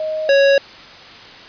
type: tone pair in turn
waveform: sine / square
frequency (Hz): 625 / 554.4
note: D#5 / C#5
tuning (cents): +8 / 0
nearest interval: major second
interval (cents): 208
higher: first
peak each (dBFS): -19 / -10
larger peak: second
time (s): 0-0.29 / 0.29-0.58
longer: neither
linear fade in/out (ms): 2
effects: white hiss -38 dBFS RMS until 1.48 s + resampled to 11025 Hz